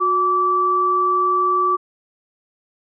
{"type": "tone pair together", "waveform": "sine", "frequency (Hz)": [364.7, 1158], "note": ["F#4", "D6"], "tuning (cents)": [-25, -25], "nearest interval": "octave + minor sixth", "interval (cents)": 2000, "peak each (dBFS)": [-23, -15], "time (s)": [0, 1.77], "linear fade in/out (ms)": 20, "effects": []}